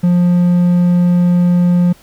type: tone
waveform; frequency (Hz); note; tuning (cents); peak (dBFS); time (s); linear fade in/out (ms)
triangle; 176.4; F3; +18; -6; 0.03-1.93; 10
effects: pink hiss -46 dBFS RMS until 2.02 s